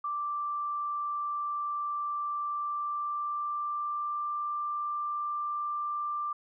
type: tone with pitch glide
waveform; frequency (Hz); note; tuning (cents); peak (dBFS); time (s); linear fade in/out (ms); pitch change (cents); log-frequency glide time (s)
sine; 1174.7 to 1182.9; D6 to D6; 0 to +12; -30; 0.04-6.33; 5; +12; 2.44-4.31
effects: none